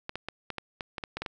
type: clicks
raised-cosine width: 0.3 ms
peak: -18 dBFS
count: 11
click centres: 0.094 / 0.156 / 0.286 / 0.503 / 0.583 / 0.808 / 0.982 / 1.038 / 1.17 / 1.22 / 1.262 s
effects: none